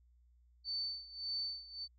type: tone with tremolo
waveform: sine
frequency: 4531 Hz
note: C#8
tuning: 37 cents sharp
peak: -35 dBFS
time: 0.64-1.88 s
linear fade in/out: 50 ms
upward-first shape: sine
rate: 1.7 Hz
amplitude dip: 85%
effects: added 60 Hz sine -64 dBFS peak until 1.98 s